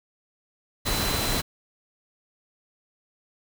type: tone in noise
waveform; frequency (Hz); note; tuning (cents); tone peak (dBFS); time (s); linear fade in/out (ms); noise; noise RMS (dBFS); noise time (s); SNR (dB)
sine; 4034; B7; +36; -32; 0.85-1.42; 20; pink; -26; 0.85-1.42; -9
effects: none